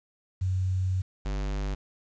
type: tone pair in turn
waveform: sine / square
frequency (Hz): 93.2 / 49.37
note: F#2 / G1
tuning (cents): +13 / +13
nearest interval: major seventh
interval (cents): 1100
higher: first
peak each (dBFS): -24 / -29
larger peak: first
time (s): 0.41-1.02 / 1.25-1.75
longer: first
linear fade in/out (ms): 10
effects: resampled to 16000 Hz + 9-bit